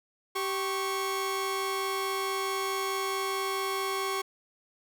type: tone pair together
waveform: sawtooth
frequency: 388.2 / 1100 Hz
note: G4 / C#6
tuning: -17 / -14 cents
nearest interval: octave + tritone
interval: 1803 cents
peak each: -28 dBFS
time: 0.35-4.22 s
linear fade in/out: 10 ms
effects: none